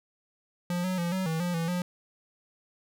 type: tone with pitch steps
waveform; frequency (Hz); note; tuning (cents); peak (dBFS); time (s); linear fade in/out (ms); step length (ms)
square; 176.2 / 185.1 / 172.2 / 187.8 / 161.3 / 176.4 / 165.7 / 178.3; F3 / F#3 / F3 / F#3 / E3 / F3 / E3 / F3; +16 / +1 / -24 / +26 / -37 / +18 / +9 / +36; -28; 0.7-1.82; 2; 140
effects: none